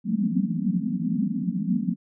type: band-pass noise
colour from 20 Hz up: pink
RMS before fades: -25 dBFS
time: 0.04-1.96 s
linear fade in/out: 50 ms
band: 170 to 260 Hz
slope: 96 dB/octave
effects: none